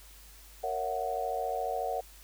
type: chord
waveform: sine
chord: F# dominant seventh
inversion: first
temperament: just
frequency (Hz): 462.5 / 555 / 666 / 740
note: A#4 / C#5 / E5 / F#5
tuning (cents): -14 / +2 / +18 / 0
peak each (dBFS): -37 / -37 / -37 / -33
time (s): 0.63-2.01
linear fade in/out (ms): 10
effects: added 50 Hz sine -53 dBFS peak until 2.23 s + white hiss -55 dBFS RMS until 2.23 s